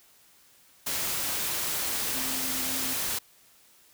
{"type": "tone in noise", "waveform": "sine", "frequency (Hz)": 261.6, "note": "C4", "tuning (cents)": 0, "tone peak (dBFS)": -39, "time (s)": [2.14, 2.94], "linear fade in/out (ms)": 10, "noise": "white", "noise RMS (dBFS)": -30, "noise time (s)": [0.86, 3.19], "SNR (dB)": -12, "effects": ["white hiss -59 dBFS RMS until 3.93 s"]}